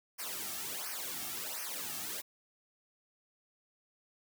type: noise with flanger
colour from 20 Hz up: white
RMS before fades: -40 dBFS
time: 0.18-2.22 s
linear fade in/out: 20 ms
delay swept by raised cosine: 0.26 to 2.06 ms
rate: 1.4 Hz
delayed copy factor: -0.9
effects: none